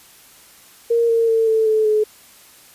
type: tone with pitch steps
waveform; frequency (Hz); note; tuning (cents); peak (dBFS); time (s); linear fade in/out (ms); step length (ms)
sine; 466.2 / 458.2 / 450.3 / 442.6 / 435 / 427.5; A#4 / A#4 / A4 / A4 / A4 / A4; 0 / -30 / +40 / +10 / -20 / -50; -13; 0.9-2.04; 10; 190
effects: white hiss -47 dBFS RMS until 2.74 s + resampled to 32000 Hz